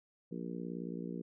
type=harmonic tone; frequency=58.8 Hz; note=A#1; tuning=16 cents sharp; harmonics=3 / 4 / 5 / 6 / 7 / 8; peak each=-42 / -44 / -46 / -48 / -49 / -50 dBFS; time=0.31-1.22 s; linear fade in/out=10 ms; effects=none